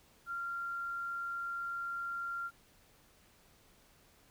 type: tone with quantisation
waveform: sine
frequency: 1384 Hz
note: F6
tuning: 16 cents flat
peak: -36 dBFS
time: 0.26-2.51 s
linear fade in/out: 50 ms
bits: 11
effects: pink hiss -65 dBFS RMS until 4.3 s